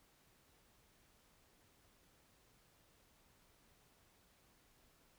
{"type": "silence", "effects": ["pink hiss -71 dBFS RMS until 5.18 s"]}